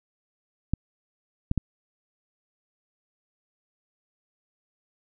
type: clicks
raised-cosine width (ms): 5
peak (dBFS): -11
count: 3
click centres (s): 0.736 / 1.514 / 1.577
effects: none